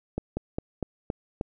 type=slowing click train; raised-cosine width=2 ms; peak=-15 dBFS; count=6; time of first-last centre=0.18-1.411 s; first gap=190 ms; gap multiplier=1.13; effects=none

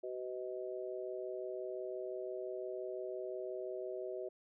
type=harmonic tone; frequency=125.8 Hz; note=B2; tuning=32 cents sharp; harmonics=3 / 4 / 5; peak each=-42 / -46 / -44 dBFS; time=0.03-4.29 s; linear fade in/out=10 ms; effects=none

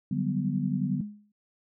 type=chord; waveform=sine; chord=G major seventh; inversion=second; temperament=equal; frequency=146.83 / 185 / 196 / 246.9 Hz; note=D3 / F#3 / G3 / B3; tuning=0 / 0 / 0 / 0 cents; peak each=-31 dBFS; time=0.11-1.01 s; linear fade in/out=5 ms
type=tone with exponential decay; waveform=sine; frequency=207.7 Hz; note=G#3; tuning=in tune; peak=-29 dBFS; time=1.01-1.32 s; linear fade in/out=5 ms; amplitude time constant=66 ms
effects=none

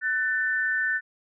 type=tone pair together; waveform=sine; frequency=1500 / 1783.8 Hz; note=F#6 / A6; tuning=+23 / +23 cents; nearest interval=minor third; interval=300 cents; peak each=-26 / -25 dBFS; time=0.01-1.01 s; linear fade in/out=50 ms; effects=none

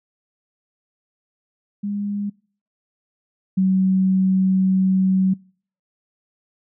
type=tone pair in turn; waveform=sine; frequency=203.5 / 188.8 Hz; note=G#3 / F#3; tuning=-35 / +35 cents; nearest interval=minor second; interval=130 cents; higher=first; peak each=-22 / -14 dBFS; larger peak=second; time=1.83-2.3 / 3.57-5.34 s; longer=second; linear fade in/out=10 ms; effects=noise-tail reverb RT60 0.5 s tail -26 dB re dry

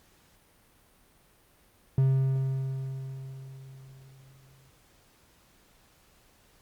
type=tone with exponential decay; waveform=triangle; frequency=133.4 Hz; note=C3; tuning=34 cents sharp; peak=-17 dBFS; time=1.98-4.7 s; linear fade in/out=2 ms; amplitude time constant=590 ms; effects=pink hiss -62 dBFS RMS until 6.61 s + Opus 48 kbps

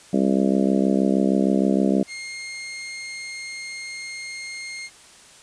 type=harmonic tone; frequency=66.4 Hz; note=C2; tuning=26 cents sharp; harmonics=3 / 4 / 5 / 6 / 7 / 8 / 9 / 10; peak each=-20 / -22 / -25 / -27 / -31 / -32 / -29 / -33 dBFS; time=0.13-2.03 s; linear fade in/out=5 ms
type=tone; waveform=sawtooth; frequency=2131 Hz; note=C7; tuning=31 cents sharp; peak=-28 dBFS; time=2.07-4.9 s; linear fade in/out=50 ms
effects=white hiss -48 dBFS RMS until 5.42 s + resampled to 22050 Hz

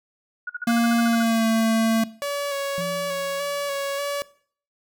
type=tone bursts; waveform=sine; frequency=1456 Hz; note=F#6; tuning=28 cents flat; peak=-26 dBFS; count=11; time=0.47-1.226 s; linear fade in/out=5 ms; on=26 ms; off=47 ms
type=tone with pitch glide; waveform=square; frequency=233.1 to 224.6 Hz; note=A#3 to A3; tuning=0 to +36 cents; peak=-18 dBFS; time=0.67-2.04 s; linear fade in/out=5 ms; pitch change=-64 cents; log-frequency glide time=1.02-1.47 s
type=tone with vibrato; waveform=sawtooth; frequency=564 Hz; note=C#5; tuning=30 cents sharp; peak=-21 dBFS; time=2.22-4.22 s; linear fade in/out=0 ms; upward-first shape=square; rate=1.7 Hz; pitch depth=19 cents each way
type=tone with exponential decay; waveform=sine; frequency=173.7 Hz; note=F3; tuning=9 cents flat; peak=-28 dBFS; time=2.78-3.93 s; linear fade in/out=0 ms; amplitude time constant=250 ms
effects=noise-tail reverb RT60 0.5 s tail -19 dB re dry

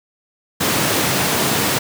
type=high-pass noise; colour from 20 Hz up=pink; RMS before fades=-18 dBFS; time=0.6-1.79 s; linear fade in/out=10 ms; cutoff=110 Hz; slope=24 dB/octave; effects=none

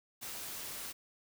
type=noise; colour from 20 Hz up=white; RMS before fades=-43 dBFS; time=0.21-0.93 s; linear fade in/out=20 ms; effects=none

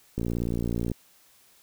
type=click train; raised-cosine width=3 ms; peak=-16 dBFS; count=44; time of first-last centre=0.18-0.916 s; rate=58.4 Hz; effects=white hiss -59 dBFS RMS until 1.62 s

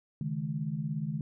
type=chord; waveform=sine; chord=C# suspended second; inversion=none; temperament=equal with one note detuned; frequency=138.59 / 155.56 / 212.5 Hz; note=C#3 / D#3 / G#3; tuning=0 / 0 / +40 cents; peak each=-37 / -33 / -37 dBFS; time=0.21-1.21 s; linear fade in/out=2 ms; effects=none

